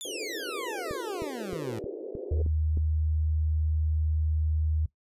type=exponential sweep; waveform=20% pulse; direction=down; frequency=3599 to 103.83 Hz; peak=-30 dBFS; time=0.01-1.79 s; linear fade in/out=0 ms
type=band-pass noise; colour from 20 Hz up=white; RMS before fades=-37 dBFS; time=0.05-2.42 s; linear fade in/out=2 ms; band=330 to 500 Hz; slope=48 dB/octave
type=click train; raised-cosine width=3 ms; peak=-24 dBFS; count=7; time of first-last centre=0.91-2.773 s; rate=3.22 Hz
type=tone; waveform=sine; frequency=77.78 Hz; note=D#2; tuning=in tune; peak=-24 dBFS; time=2.31-4.86 s; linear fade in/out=5 ms
effects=noise-tail reverb RT60 0.1 s tail -18 dB re dry + resampled to 32000 Hz